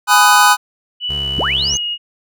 square chord, G# minor seventh, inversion none, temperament just, 830.6 / 996.7 / 1245.9 / 1495.1 Hz, G#5 / B5 / D#6 / F#6, 0 / +16 / +2 / +18 cents, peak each -14 dBFS, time 0.07-0.57 s, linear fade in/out 50 ms
sine tone with pitch glide, 2960 to 2872 Hz, F#7 to F7, 0 to +48 cents, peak -18 dBFS, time 1-1.98 s, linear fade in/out 50 ms, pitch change -52 cents, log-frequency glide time 1.59-1.85 s
25% pulse tone with vibrato, 69.3 Hz, C#2, in tune, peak -22 dBFS, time 1.09-1.77 s, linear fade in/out 10 ms, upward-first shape triangle, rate 3.8 Hz, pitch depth 64 cents each way
sine linear sweep, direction up, 89.2 to 6510 Hz, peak -16 dBFS, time 1.38-1.77 s, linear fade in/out 0 ms
effects none

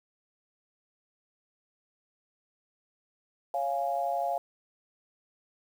sine chord, Db major, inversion none, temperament equal, 554.4 / 698.5 / 830.6 Hz, Db5 / F5 / Ab5, 0 / 0 / 0 cents, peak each -34 / -29 / -34 dBFS, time 3.54-4.38 s, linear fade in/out 2 ms, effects 9-bit

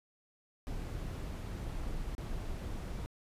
brown noise with dropouts, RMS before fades -39 dBFS, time 0.67-3.06 s, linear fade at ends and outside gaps 0 ms, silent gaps 2.151-2.181 s, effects resampled to 32000 Hz

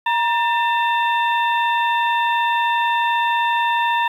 harmonic tone with a mistuned harmonic, 896 Hz, A5, 31 cents sharp, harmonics 1 / 2 / 3 / 4, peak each -17 / -23 / -27 / -29 dBFS, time 0.06-4.08 s, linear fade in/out 5 ms, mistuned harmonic 1, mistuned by +88 cents, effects 8-bit

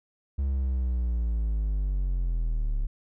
triangle linear sweep, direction down, 69.3 to 34.65 Hz, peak -22 dBFS, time 0.38-2.87 s, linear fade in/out 10 ms, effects none

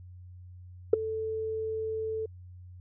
sine tone with ADSR envelope, 440 Hz, A4, in tune, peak -11 dBFS, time 0.93-2.26 s, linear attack 5 ms, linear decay 9 ms, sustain -19 dB, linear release 6 ms, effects tanh soft clip ceiling -8 dBFS + added 90 Hz sine -45 dBFS peak until 2.8 s

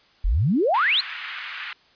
sine exponential sweep, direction up, 35.73 to 4435 Hz, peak -17 dBFS, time 0.24-1.01 s, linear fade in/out 10 ms
white band-pass noise, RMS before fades -34 dBFS, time 0.74-1.73 s, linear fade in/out 2 ms, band 1300 to 2800 Hz, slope 24 dB/octave
effects white hiss -57 dBFS RMS until 1.95 s + resampled to 11025 Hz

